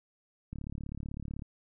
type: click train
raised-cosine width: 5 ms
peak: -27 dBFS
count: 33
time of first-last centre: 0.53-1.421 s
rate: 35.9 Hz
effects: none